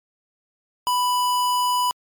square tone, 990 Hz, B5, 4 cents sharp, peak -19 dBFS, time 0.87-1.91 s, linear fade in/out 0 ms, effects MP3 96 kbps

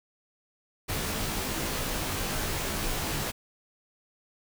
pink noise with comb filter, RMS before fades -31 dBFS, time 0.88-3.32 s, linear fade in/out 20 ms, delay 17 ms, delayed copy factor -0.75, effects none

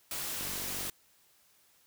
white noise, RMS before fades -37 dBFS, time 0.11-0.9 s, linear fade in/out 2 ms
click train, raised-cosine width 2 ms, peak -34 dBFS, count 24, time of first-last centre 0.41-0.893 s, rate 47.6 Hz
effects white hiss -66 dBFS RMS until 1.86 s

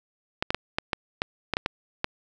clicks, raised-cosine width 0.3 ms, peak -8 dBFS, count 10, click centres 0.425 / 0.505 / 0.546 / 0.785 / 0.932 / 1.219 / 1.537 / 1.569 / 1.661 / 2.044 s, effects none

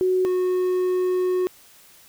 sine / triangle tone pair in turn, 370 / 365.8 Hz, F#4 / F#4, 0 / -20 cents, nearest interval unison, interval 20 cents, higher first, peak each -17 dBFS, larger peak neither, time 0.01-0.25 / 0.25-1.47 s, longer second, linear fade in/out 0 ms, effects white hiss -51 dBFS RMS until 2.08 s

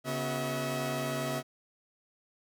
sawtooth tone cluster, 139.4 / 246 / 368.1 / 644 Hz, C#3 / B3 / F#4 / E5, +10 / -7 / -9 / -41 cents, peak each -32 / -34 / -37 / -31 dBFS, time 0.04-1.43 s, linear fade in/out 50 ms, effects none

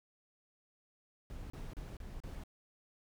brown noise bursts, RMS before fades -45 dBFS, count 5, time 1.3-2.436 s, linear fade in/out 0 ms, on 200 ms, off 34 ms, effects none

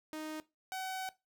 sawtooth tone pair in turn, 310.5 / 755.3 Hz, D#4 / F#5, -3 / +35 cents, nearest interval octave + minor third, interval 1538 cents, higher second, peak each -36 / -34 dBFS, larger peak second, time 0.13-0.4 / 0.72-1.09 s, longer second, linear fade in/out 0 ms, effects noise-tail reverb RT60 0.2 s tail -17 dB re dry

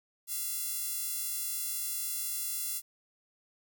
sawtooth tone with high-pass filter, 686 Hz, F5, 31 cents flat, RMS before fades -35 dBFS, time 0.27-2.82 s, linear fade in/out 50 ms, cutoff 10000 Hz, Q 0.71, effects none

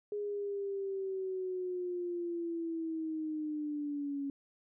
sine linear sweep, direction down, 415.3 to 277.2 Hz, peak -34 dBFS, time 0.12-4.3 s, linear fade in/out 2 ms, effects none

